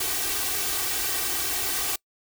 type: noise with comb filter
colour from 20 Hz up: white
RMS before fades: -27 dBFS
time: 0-1.96 s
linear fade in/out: 5 ms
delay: 2.6 ms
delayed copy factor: +0.95
effects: noise-tail reverb RT60 0.1 s tail -25 dB re dry